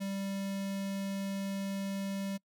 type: tone with notch filter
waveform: square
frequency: 196 Hz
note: G3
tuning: in tune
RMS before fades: -36 dBFS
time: 0-2.38 s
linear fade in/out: 20 ms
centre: 1200 Hz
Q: 1.8
effects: noise-tail reverb RT60 0.1 s tail -26 dB re dry